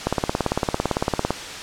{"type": "click train", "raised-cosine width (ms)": 1, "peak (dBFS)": -5, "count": 23, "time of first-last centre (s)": [0.07, 1.306], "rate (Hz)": 17.8, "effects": ["white hiss -32 dBFS RMS until 1.62 s", "low-pass 6000 Hz 12 dB/octave"]}